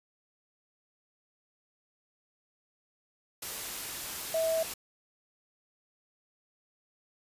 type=tone in noise; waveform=sine; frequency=649 Hz; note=E5; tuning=27 cents flat; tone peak=-26 dBFS; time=4.34-4.63 s; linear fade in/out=5 ms; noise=white; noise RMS=-38 dBFS; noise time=3.42-4.74 s; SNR=+9 dB; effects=resampled to 32000 Hz